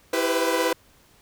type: chord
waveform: sawtooth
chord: C major seventh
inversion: first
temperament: equal with one note detuned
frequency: 329.6 / 392 / 493.9 / 510.7 Hz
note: E4 / G4 / B4 / C5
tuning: 0 / 0 / 0 / -42 cents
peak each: -23 / -25 / -21 / -23 dBFS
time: 0.13-0.73 s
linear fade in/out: 5 ms
effects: pink hiss -57 dBFS RMS until 1.21 s